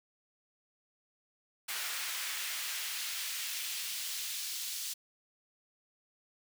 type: noise with high-pass filter sweep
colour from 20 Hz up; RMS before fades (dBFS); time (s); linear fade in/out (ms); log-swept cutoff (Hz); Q
pink; -38; 1.68-4.94; 10; 1600 to 4200; 0.97
effects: none